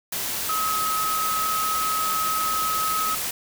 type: tone in noise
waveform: sine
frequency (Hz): 1277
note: D#6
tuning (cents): +45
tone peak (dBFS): -23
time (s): 0.49-3.15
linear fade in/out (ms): 5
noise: white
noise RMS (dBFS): -28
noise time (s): 0.12-3.31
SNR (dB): +2
effects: none